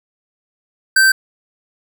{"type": "tone", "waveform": "square", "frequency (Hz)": 1555, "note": "G6", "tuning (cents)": -14, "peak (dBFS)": -9, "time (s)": [0.96, 1.12], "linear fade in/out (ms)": 5, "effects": []}